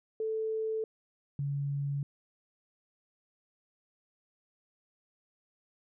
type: tone pair in turn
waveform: sine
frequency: 440 / 141.34 Hz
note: A4 / C#3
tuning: 0 / +34 cents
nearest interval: octave + minor sixth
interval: 1966 cents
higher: first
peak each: -30 / -30 dBFS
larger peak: neither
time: 0.2-0.84 / 1.39-2.03 s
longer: neither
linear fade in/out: 2 ms
effects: none